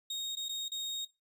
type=tone with dropouts; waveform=35% pulse; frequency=3729 Hz; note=A#7; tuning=in tune; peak=-32 dBFS; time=0.1-1.05 s; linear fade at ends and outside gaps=5 ms; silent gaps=0.354-0.369 / 0.485-0.492 / 0.683-0.717 s; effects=noise-tail reverb RT60 0.2 s tail -19 dB re dry + resampled to 32000 Hz